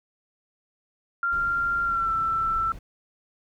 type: tone with pitch glide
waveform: sine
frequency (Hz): 1387 to 1333.6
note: F6 to E6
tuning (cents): -12 to +20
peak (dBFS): -22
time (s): 1.23-2.72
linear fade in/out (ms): 2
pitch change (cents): -68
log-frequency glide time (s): 1.84-2.11
type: noise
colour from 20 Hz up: brown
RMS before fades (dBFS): -40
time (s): 1.32-2.79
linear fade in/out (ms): 5
effects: none